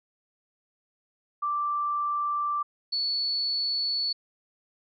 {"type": "tone pair in turn", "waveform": "sine", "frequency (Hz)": [1174, 4432], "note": ["D6", "C#8"], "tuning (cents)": [-1, -1], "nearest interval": "octave + major seventh", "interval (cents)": 2300, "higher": "second", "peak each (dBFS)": -25, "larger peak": "neither", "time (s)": [[1.42, 2.63], [2.92, 4.13]], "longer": "neither", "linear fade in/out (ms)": 10, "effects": []}